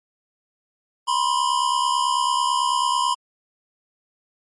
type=tone pair together; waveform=square; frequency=977.4 / 1046.5 Hz; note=B5 / C6; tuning=-18 / 0 cents; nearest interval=minor second; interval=118 cents; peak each=-22 dBFS; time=1.07-3.15 s; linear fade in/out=20 ms; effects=MP3 48 kbps